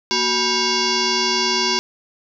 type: tone with frequency modulation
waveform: sine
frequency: 2794 Hz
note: F7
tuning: in tune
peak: -16 dBFS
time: 0.11-1.79 s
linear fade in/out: 0 ms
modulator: 606 Hz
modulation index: 4.6
effects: none